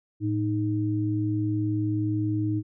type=tone pair together; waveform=sine; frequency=110 / 311.1 Hz; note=A2 / D#4; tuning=0 / 0 cents; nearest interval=octave + tritone; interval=1800 cents; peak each=-26 dBFS; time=0.2-2.63 s; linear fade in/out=50 ms; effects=none